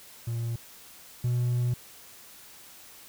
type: tone pair in turn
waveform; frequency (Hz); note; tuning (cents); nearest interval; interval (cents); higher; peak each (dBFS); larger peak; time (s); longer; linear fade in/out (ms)
triangle; 116.54 / 122.29; A#2 / B2; 0 / -17; minor second; 83; second; -26 / -21; second; 0.27-0.56 / 1.24-1.74; second; 5
effects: tanh soft clip ceiling -17 dBFS + white hiss -50 dBFS RMS until 3.08 s